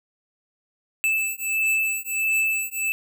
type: beating tone pair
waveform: square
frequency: 2630 / 2631.5 Hz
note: E7 / E7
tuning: -5 / -4 cents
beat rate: 1.5 Hz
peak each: -25 dBFS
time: 1.04-2.92 s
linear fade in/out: 0 ms
effects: none